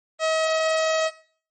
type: tone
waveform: sawtooth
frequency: 638 Hz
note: D#5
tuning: 43 cents sharp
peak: -16 dBFS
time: 0.19-1.11 s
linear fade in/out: 50 ms
effects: noise-tail reverb RT60 0.5 s tail -18 dB re dry + MP3 32 kbps